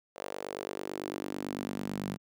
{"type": "tone with high-pass filter sweep", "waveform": "sawtooth", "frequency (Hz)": 49, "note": "G1", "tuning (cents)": 0, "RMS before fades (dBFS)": -38, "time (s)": [0.15, 2.18], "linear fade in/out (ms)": 50, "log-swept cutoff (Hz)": [550, 180], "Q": 2.6, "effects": []}